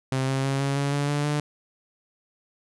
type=tone with pitch steps; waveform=sawtooth; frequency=132.1 / 134.25 / 136.44 / 138.67 / 140.93 / 143.23 / 145.56 / 147.94 Hz; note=C3 / C3 / C#3 / C#3 / C#3 / D3 / D3 / D3; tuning=+17 / +45 / -27 / +1 / +29 / -43 / -15 / +13 cents; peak=-19 dBFS; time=0.12-1.4 s; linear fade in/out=2 ms; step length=160 ms; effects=resampled to 24000 Hz